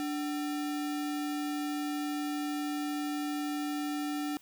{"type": "tone with sample-and-hold", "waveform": "sine", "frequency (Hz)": 293.7, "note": "D4", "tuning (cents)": 0, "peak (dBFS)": -31, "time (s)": [0, 4.37], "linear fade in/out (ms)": 0, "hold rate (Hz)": 1050, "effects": ["white hiss -60 dBFS RMS until 4.41 s"]}